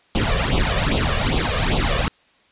pink noise with flanger, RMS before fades -19 dBFS, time 0.15-2.08 s, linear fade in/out 0 ms, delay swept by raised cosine 0.26 to 1.76 ms, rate 2.5 Hz, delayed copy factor +0.85, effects white hiss -57 dBFS RMS until 2.51 s + resampled to 8000 Hz

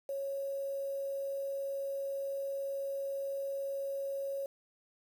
sine tone with quantisation, 551 Hz, C#5, 11 cents flat, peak -34 dBFS, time 0.09-4.46 s, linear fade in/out 2 ms, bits 9, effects none

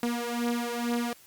sawtooth beating tone pair, 237.2 / 239.4 Hz, A#3 / A#3, +30 / +46 cents, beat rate 2.2 Hz, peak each -26 / -28 dBFS, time 0.03-1.13 s, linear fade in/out 2 ms, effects white hiss -55 dBFS RMS until 1.26 s + Opus 48 kbps

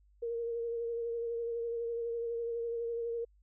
sine tone with vibrato, 466.2 Hz, A#4, in tune, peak -33 dBFS, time 0.22-3.25 s, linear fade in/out 10 ms, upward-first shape sine, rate 12 Hz, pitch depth 23 cents each way, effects added 50 Hz sine -62 dBFS peak until 3.42 s

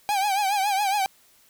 45% pulse tone with vibrato, 800 Hz, G5, 35 cents sharp, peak -21 dBFS, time 0.09-1.06 s, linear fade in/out 0 ms, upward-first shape triangle, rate 7.2 Hz, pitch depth 110 cents each way, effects white hiss -58 dBFS RMS until 1.49 s

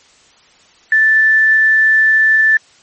sine tone with quantisation, 1760 Hz, A6, in tune, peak -7 dBFS, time 0.92-2.57 s, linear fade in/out 2 ms, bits 6, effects white hiss -48 dBFS RMS until 2.82 s + MP3 32 kbps

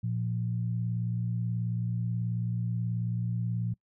sine tone pair together, 116.1 / 174.61 Hz, A#2 / F3, -7 / 0 cents, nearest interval perfect fifth, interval 707 cents, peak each -29 / -34 dBFS, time 0.03-3.74 s, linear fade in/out 10 ms, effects noise-tail reverb RT60 0.1 s tail -25 dB re dry

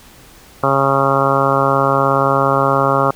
harmonic tone, 137 Hz, C#3, 20 cents flat, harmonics 1 / 2 / 3 / 4 / 5 / 6 / 7 / 8 / 9 / 10, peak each -21 / -23 / -21 / -18 / -22 / -22 / -23 / -19 / -19 / -22 dBFS, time 0.63-3.11 s, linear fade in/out 5 ms, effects pink hiss -43 dBFS RMS until 3.15 s

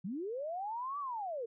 sine linear two-way sweep, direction up then down, 164.81 to 1174.7 to 435.6 Hz, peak -36 dBFS, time 0.04-1.46 s, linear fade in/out 10 ms, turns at 0.99 s, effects none

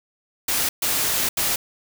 white noise bursts at uneven times, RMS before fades -22 dBFS, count 3, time 0.48-0.69 / 0.82-1.29 / 1.37-1.56 s, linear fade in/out 5 ms, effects none

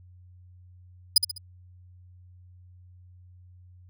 sawtooth tone with echo, 4978 Hz, D#8, in tune, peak -10 dBFS, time 1.16-1.18 s, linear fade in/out 5 ms, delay 67 ms, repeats 3, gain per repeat -8 dB, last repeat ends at 1.381 s, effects added 90 Hz sine -49 dBFS peak until 3.89 s

